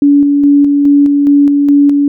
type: tone with tremolo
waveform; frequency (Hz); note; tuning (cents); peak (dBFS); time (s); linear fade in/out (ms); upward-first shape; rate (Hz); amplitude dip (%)
sine; 285.5; D4; -49; -3; 0.02-2.08; 2; square; 2.4; 30
effects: none